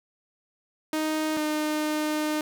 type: tone pair in turn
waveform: sawtooth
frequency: 311.1 / 305 Hz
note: D#4 / D#4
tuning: 0 / -34 cents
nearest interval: unison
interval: 34 cents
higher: first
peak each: -21 dBFS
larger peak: neither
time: 0.93-1.37 / 1.37-2.41 s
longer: second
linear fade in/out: 2 ms
effects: 10-bit